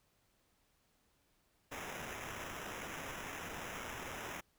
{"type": "noise with sample-and-hold", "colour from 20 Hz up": "violet", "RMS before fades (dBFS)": -45, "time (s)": [1.71, 4.41], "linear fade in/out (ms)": 10, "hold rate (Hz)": 4410, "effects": ["pink hiss -75 dBFS RMS until 4.58 s"]}